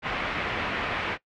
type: low-pass noise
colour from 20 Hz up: white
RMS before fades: -30 dBFS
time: 0.02-1.18 s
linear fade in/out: 50 ms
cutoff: 2600 Hz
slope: 24 dB/octave
effects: noise-tail reverb RT60 0.1 s tail -19 dB re dry